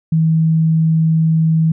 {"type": "tone", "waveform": "sine", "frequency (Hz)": 160.8, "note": "E3", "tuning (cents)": -43, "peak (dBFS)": -10, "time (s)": [0.12, 1.72], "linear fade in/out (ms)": 5, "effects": []}